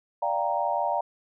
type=chord; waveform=sine; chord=G minor seventh; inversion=second; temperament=equal; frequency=587.3 / 698.5 / 784 / 932.3 Hz; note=D5 / F5 / G5 / Bb5; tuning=0 / 0 / 0 / 0 cents; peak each=-30 / -29 / -30 / -28 dBFS; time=0.22-1.01 s; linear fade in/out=5 ms; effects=none